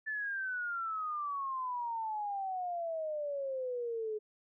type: exponential sweep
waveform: sine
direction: down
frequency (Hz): 1760 to 422.1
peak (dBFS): -34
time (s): 0.06-4.19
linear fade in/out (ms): 20
effects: none